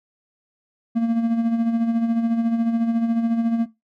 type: tone with tremolo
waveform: triangle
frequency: 230 Hz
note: A#3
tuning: 23 cents flat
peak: -13 dBFS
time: 0.95-3.66 s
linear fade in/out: 20 ms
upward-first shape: sine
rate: 14 Hz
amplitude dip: 50%
effects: noise-tail reverb RT60 0.2 s tail -17 dB re dry